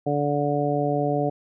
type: harmonic tone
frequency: 145.1 Hz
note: D3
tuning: 21 cents flat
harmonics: 1 / 2 / 3 / 4 / 5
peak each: -27 / -27 / -27 / -27 / -27 dBFS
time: 0.06-1.3 s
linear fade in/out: 10 ms
effects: none